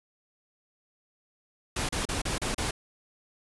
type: noise bursts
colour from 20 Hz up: pink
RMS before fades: -30 dBFS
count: 6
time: 1.76-2.71 s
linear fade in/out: 5 ms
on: 130 ms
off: 34 ms
effects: resampled to 24000 Hz